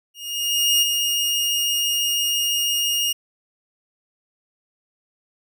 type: tone with ADSR envelope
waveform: sawtooth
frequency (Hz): 2849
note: F7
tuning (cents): +34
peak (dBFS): -11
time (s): 0.14-3.13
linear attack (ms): 680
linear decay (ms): 18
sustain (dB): -5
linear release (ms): 11
effects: none